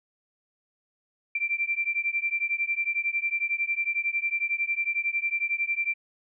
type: beating tone pair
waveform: sine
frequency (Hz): 2349 / 2360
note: D7 / D7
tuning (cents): 0 / +8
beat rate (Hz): 11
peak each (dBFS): -28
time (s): 1.35-5.94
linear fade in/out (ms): 5
effects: none